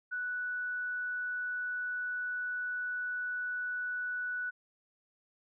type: tone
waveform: sine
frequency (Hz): 1480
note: F#6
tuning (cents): 0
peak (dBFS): -33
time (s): 0.11-4.51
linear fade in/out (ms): 20
effects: none